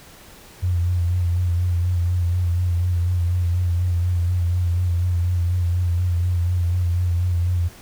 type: tone with vibrato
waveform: sine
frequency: 88.1 Hz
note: F2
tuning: 16 cents sharp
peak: -17 dBFS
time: 0.62-7.69 s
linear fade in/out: 20 ms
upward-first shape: sine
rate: 4.1 Hz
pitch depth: 44 cents each way
effects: pink hiss -45 dBFS RMS until 7.81 s